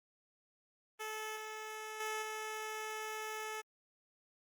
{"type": "tone with level steps", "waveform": "10% pulse", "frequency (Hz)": 433.6, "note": "A4", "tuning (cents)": -25, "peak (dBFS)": [-32, -35, -29, -32], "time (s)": [0.99, 3.62], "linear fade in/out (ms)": 20, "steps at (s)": [1.36, 2, 2.22], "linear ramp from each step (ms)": 5, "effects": ["Opus 24 kbps"]}